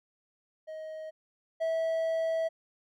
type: tone pair in turn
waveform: triangle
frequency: 629 / 651.3 Hz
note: D#5 / E5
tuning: +19 / -21 cents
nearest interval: minor second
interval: 60 cents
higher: second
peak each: -36 / -25 dBFS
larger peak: second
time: 0.67-1.11 / 1.6-2.49 s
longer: second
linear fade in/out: 20 ms
effects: none